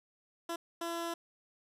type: tone bursts at uneven times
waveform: 15% pulse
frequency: 337.6 Hz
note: E4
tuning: 41 cents sharp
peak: -29 dBFS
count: 2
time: 0.49-0.56 / 0.81-1.14 s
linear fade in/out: 5 ms
effects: resampled to 32000 Hz